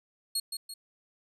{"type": "tone with echo", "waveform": "25% pulse", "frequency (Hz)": 4304, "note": "C8", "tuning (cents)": 48, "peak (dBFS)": -23, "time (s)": [0.35, 0.4], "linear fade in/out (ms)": 5, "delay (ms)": 170, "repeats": 2, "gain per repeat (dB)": -6, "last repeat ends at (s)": 0.74, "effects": []}